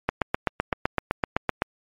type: click train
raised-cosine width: 0.5 ms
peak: -6 dBFS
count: 13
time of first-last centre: 0.09-1.621 s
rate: 7.84 Hz
effects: MP3 64 kbps